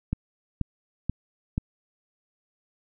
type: click train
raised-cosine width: 5 ms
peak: -13 dBFS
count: 4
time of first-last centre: 0.13-1.579 s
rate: 2.07 Hz
effects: none